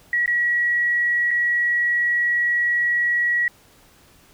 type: tone with dropouts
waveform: sine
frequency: 1920 Hz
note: B6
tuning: 49 cents flat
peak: -17 dBFS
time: 0.13-3.48 s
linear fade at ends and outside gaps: 2 ms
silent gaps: 0.26-0.277 / 1.308-1.312 s
effects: pink hiss -53 dBFS RMS until 4.33 s

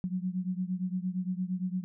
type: beating tone pair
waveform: sine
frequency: 180.5 / 189.2 Hz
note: F#3 / F#3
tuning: -43 / +39 cents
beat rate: 8.7 Hz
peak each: -32 / -34 dBFS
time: 0.04-1.84 s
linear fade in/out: 0 ms
effects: none

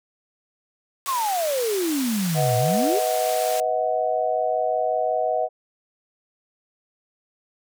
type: band-pass noise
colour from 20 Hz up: white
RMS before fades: -32 dBFS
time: 1.06-3.6 s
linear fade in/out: 0 ms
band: 570 to 14000 Hz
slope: 12 dB/octave
type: exponential two-way sweep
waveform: sine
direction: down then up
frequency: 1135 to 112 to 451.3 Hz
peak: -21 dBFS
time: 1.07-3 s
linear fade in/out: 20 ms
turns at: 2.57 s
type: chord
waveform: sine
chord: B major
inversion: none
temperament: equal with one note detuned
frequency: 493.9 / 634.6 / 740 Hz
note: B4 / D#5 / F#5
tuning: 0 / +34 / 0 cents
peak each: -27 / -23 / -24 dBFS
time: 2.34-5.49 s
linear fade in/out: 50 ms
effects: none

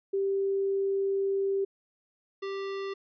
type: tone pair in turn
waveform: sine / square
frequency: 392 / 392 Hz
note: G4 / G4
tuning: 0 / 0 cents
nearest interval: unison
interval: 0 cents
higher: neither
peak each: -25 / -33 dBFS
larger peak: first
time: 0.13-1.65 / 2.42-2.94 s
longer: first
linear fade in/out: 10 ms
effects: resampled to 11025 Hz

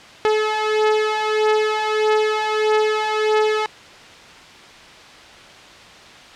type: beating tone pair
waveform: sawtooth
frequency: 429 / 430.6 Hz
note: A4 / A4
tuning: -44 / -37 cents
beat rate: 1.6 Hz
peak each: -17 / -14 dBFS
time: 0.25-3.66 s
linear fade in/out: 0 ms
effects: white hiss -41 dBFS RMS until 6.35 s + low-pass 4000 Hz 12 dB/octave

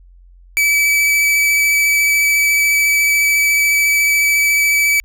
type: tone with vibrato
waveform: 45% pulse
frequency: 2298 Hz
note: D7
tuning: 38 cents flat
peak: -11 dBFS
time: 0.57-5 s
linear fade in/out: 0 ms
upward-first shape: sine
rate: 14 Hz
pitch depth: 12 cents each way
effects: added 44 Hz sine -41 dBFS peak until 5.04 s

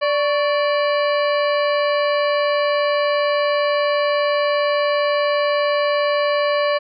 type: harmonic tone with a mistuned harmonic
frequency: 585 Hz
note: D5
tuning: 7 cents flat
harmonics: 1 / 2 / 3 / 4 / 5 / 7 / 8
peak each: -17 / -23 / -27 / -29 / -31 / -34 / -35 dBFS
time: 0.01-6.79 s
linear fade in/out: 20 ms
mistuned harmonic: 2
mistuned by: -80 cents
effects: none

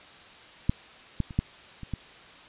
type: clicks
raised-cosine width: 5 ms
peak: -9 / -13 / -27 / -11 / -26 / -18 dBFS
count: 6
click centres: 0.695 / 1.203 / 1.308 / 1.39 / 1.833 / 1.937 s
effects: white hiss -49 dBFS RMS until 2.48 s + resampled to 8000 Hz

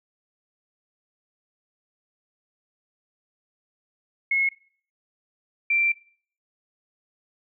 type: tone pair in turn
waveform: sine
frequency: 2174 / 2354 Hz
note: C#7 / D7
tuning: -34 / +3 cents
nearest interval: minor second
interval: 137 cents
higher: second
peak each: -19 dBFS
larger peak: neither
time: 4.31-4.49 / 5.7-5.92 s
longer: second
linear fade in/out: 5 ms
effects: noise-tail reverb RT60 0.5 s tail -20 dB re dry

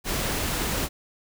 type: noise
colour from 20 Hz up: pink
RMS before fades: -27 dBFS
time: 0.04-0.89 s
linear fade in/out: 50 ms
effects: none

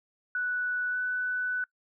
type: tone with pitch glide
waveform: sine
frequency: 1480 to 1493.7 Hz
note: F#6 to F#6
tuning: 0 to +16 cents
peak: -27 dBFS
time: 0.35-1.64 s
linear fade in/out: 2 ms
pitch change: +16 cents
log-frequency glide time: 0.91-0.96 s
effects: noise-tail reverb RT60 0.1 s tail -24 dB re dry

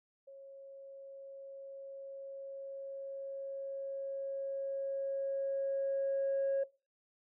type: tone with level ramp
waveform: sine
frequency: 547 Hz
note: C#5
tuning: 23 cents flat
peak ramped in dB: -49 to -27 dBFS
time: 0.27-6.64 s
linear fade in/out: 10 ms
effects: noise-tail reverb RT60 0.3 s tail -21 dB re dry + tanh soft clip ceiling -27 dBFS

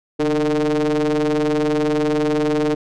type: ring-modulated tone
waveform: square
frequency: 77 Hz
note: D#2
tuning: 17 cents flat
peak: -14 dBFS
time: 0.19-2.75 s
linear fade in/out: 10 ms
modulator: 375 Hz
effects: low-pass 6000 Hz 12 dB/octave

